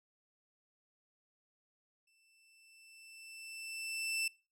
sawtooth tone with exponential growth, 2662 Hz, E7, 16 cents sharp, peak -28 dBFS, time 2.07-4.28 s, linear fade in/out 5 ms, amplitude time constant 480 ms, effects noise-tail reverb RT60 0.3 s tail -22 dB re dry + low-pass 12000 Hz 12 dB/octave

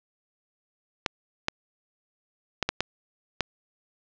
clicks, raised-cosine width 0.2 ms, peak -6 dBFS, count 6, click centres 1.062 / 1.484 / 2.627 / 2.69 / 2.806 / 3.407 s, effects low-pass 5000 Hz 12 dB/octave

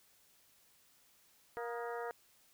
harmonic tone with a mistuned harmonic, 236 Hz, A#3, 22 cents sharp, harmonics 2 / 3 / 4 / 5 / 6 / 7 / 8, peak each -41 / -45 / -47 / -49 / -51 / -52 / -53 dBFS, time 1.57-2.11 s, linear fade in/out 0 ms, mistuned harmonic 5, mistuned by +86 cents, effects white hiss -68 dBFS RMS until 2.53 s

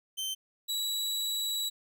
sawtooth tone pair in turn, 3101 / 3907 Hz, G7 / B7, -19 / -19 cents, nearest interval major third, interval 400 cents, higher second, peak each -29 / -27 dBFS, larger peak second, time 0.17-0.35 / 0.68-1.7 s, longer second, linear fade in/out 20 ms, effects none

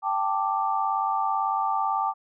sine chord, G suspended second, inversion none, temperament just, 784 / 882 / 1176 Hz, G5 / A5 / D6, 0 / +4 / +2 cents, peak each -27 dBFS, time 0.02-2.14 s, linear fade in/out 50 ms, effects none

